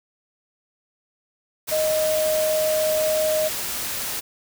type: tone in noise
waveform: sine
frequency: 622.3 Hz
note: D#5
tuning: in tune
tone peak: -19 dBFS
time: 1.71-3.49 s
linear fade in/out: 20 ms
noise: white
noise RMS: -28 dBFS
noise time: 1.67-4.21 s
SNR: +6 dB
effects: none